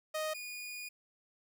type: tone pair in turn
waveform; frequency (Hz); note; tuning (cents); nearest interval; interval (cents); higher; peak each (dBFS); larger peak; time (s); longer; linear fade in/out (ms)
sawtooth; 622.3 / 2451; D#5 / D#7; 0 / -27; 2 octaves; 2373; second; -30 / -38; first; 0.14-0.34 / 0.34-0.89; second; 10
effects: none